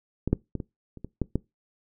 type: clicks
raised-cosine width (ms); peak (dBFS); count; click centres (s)
3; -14 / -7 / -17 / -20 / -29 / -22 / -12 / -11; 8; 0.276 / 0.33 / 0.553 / 0.602 / 0.973 / 1.046 / 1.217 / 1.356
effects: noise-tail reverb RT60 0.2 s tail -22 dB re dry